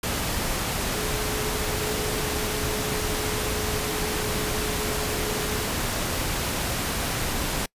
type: tone in noise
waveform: sine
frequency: 425.3 Hz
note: G#4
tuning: 41 cents sharp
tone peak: -32 dBFS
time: 0.94-5.67 s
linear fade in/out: 5 ms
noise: pink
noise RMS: -27 dBFS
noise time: 0.03-7.66 s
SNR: -8 dB
effects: noise-tail reverb RT60 0.1 s tail -26 dB re dry + resampled to 32000 Hz